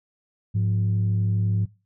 sine tone pair together, 104.75 / 177 Hz, G#2 / F3, +15 / +23 cents, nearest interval major sixth, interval 908 cents, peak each -19 / -27 dBFS, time 0.54-1.66 s, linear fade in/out 20 ms, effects noise-tail reverb RT60 0.3 s tail -22 dB re dry + tanh soft clip ceiling -15 dBFS

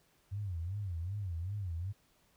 sine tone with vibrato, 92.5 Hz, F#2, in tune, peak -35 dBFS, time 0.31-1.93 s, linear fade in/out 20 ms, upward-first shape sine, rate 2.6 Hz, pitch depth 210 cents each way, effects pink hiss -70 dBFS RMS until 2.36 s

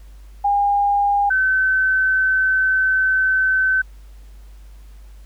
sine tone pair in turn, 810 / 1529.1 Hz, G#5 / G6, -43 / -43 cents, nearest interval major seventh, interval 1100 cents, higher second, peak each -14 dBFS, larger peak neither, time 0.44-1.3 / 1.3-3.82 s, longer second, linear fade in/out 10 ms, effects added 50 Hz sine -38 dBFS peak until 5.25 s + pink hiss -56 dBFS RMS until 5.25 s

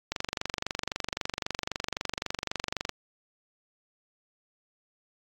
click train, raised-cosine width 0.2 ms, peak -12 dBFS, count 67, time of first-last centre 0.12-2.893 s, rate 23.8 Hz, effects AAC 64 kbps

